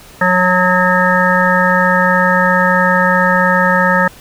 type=harmonic tone; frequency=182.3 Hz; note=F#3; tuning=25 cents flat; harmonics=1 / 3 / 5 / 7 / 9 / 10; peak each=-16 / -16 / -16 / -16 / -16 / -16 dBFS; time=0.21-4.08 s; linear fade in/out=5 ms; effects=pink hiss -39 dBFS RMS until 4.2 s